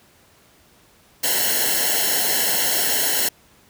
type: noise with comb filter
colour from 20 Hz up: white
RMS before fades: -20 dBFS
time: 1.23-3.29 s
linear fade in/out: 10 ms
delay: 0.83 ms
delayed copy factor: -0.9
effects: pink hiss -54 dBFS RMS until 3.69 s + high-pass 60 Hz 12 dB/octave